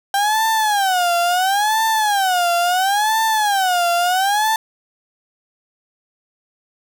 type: tone with vibrato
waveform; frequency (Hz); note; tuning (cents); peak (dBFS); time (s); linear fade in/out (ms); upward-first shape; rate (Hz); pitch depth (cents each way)
35% pulse; 784; G5; 0; -13; 0.14-4.56; 2; sine; 0.73; 220
effects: none